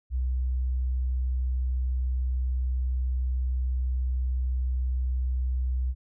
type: tone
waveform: sine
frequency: 63.3 Hz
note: B1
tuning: 43 cents sharp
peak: -24 dBFS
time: 0.1-5.95 s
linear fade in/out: 50 ms
effects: none